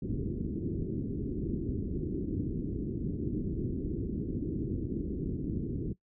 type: low-pass noise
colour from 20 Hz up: white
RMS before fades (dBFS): -34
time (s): 0.02-5.93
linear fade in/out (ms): 5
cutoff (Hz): 370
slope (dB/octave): 48
effects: noise-tail reverb RT60 0.1 s tail -18 dB re dry